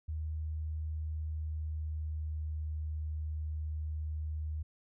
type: tone with pitch glide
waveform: sine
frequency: 77.9 to 77.14 Hz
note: D#2 to D#2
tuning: +3 to -14 cents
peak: -34 dBFS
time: 0.08-4.63 s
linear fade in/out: 10 ms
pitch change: -17 cents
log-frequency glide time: 1.07-2.65 s
effects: none